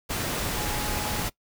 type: tone in noise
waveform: sine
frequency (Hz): 840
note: G#5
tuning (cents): +19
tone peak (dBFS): -36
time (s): 0.56-1.24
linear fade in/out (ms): 20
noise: pink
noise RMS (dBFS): -29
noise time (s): 0.09-1.3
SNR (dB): -10
effects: noise-tail reverb RT60 0.1 s tail -21 dB re dry